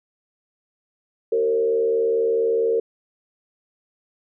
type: tone with frequency modulation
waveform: sine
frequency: 457.7 Hz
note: A#4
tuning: 32 cents flat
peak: -17 dBFS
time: 1.32-2.8 s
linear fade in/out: 5 ms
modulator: 75.6 Hz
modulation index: 0.68
effects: none